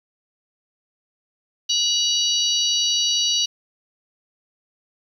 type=harmonic tone with a mistuned harmonic; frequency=971 Hz; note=B5; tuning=30 cents flat; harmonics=3 / 4 / 5 / 6; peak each=-22 / -23 / -24 / -25 dBFS; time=1.69-3.46 s; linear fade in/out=10 ms; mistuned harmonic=5; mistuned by=-100 cents; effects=8-bit